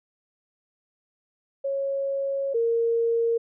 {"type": "tone pair in turn", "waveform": "sine", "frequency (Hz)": [550, 462.5], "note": ["C#5", "A#4"], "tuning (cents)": [-14, -14], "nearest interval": "minor third", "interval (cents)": 300, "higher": "first", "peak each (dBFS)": [-24, -20], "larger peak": "second", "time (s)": [[1.64, 2.54], [2.54, 3.38]], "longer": "first", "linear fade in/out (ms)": 10, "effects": []}